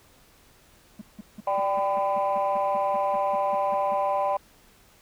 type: tone bursts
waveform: triangle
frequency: 210 Hz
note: G#3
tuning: 19 cents sharp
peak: -33 dBFS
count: 16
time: 0.99-3.94 s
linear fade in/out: 5 ms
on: 25 ms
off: 170 ms
type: chord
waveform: sine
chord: G major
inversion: second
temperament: equal with one note detuned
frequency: 587.3 / 784 / 1006.2 Hz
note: D5 / G5 / B5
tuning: 0 / 0 / +32 cents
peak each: -25 / -25 / -26 dBFS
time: 1.47-4.37 s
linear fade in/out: 5 ms
effects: tanh soft clip ceiling -17 dBFS + pink hiss -57 dBFS RMS until 5.01 s